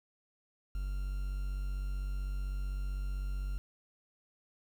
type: tone with quantisation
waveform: triangle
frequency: 47.86 Hz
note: G1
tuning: 41 cents flat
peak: -31 dBFS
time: 0.75-3.58 s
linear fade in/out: 0 ms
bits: 9
effects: none